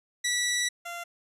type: tone pair in turn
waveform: 15% pulse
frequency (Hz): 1953 / 690.5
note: B6 / F5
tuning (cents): -20 / -20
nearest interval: octave + tritone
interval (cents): 1800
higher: first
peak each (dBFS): -19 / -29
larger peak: first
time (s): 0.24-0.69 / 0.85-1.04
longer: first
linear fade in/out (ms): 10
effects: resampled to 32000 Hz